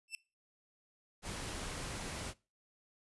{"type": "tone with exponential growth", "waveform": "sawtooth", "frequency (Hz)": 2663, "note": "E7", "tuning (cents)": 17, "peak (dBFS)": -32, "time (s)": [0.08, 0.15], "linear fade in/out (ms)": 1, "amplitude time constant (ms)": 15}
{"type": "noise", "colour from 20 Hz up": "pink", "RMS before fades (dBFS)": -42, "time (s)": [1.22, 2.34], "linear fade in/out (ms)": 50}
{"effects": ["noise-tail reverb RT60 0.3 s tail -22 dB re dry", "resampled to 24000 Hz"]}